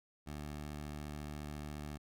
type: tone with vibrato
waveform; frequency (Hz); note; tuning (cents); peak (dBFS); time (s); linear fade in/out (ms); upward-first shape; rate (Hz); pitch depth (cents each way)
15% pulse; 74.3; D2; +21; -36; 0.26-1.98; 20; sine; 18; 9
effects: none